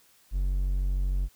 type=tone; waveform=triangle; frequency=46.53 Hz; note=F#1; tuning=10 cents sharp; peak=-22 dBFS; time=0.31-1.29 s; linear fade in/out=50 ms; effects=white hiss -61 dBFS RMS until 1.35 s